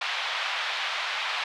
white band-pass noise, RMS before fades -30 dBFS, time 0.01-1.44 s, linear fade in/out 5 ms, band 730 to 3600 Hz, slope 24 dB/octave, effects none

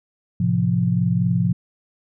sine chord, F major, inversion first, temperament equal, 110 / 130.81 / 174.61 Hz, A2 / C3 / F3, 0 / 0 / 0 cents, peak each -22 / -22 / -19 dBFS, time 0.4-1.53 s, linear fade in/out 5 ms, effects none

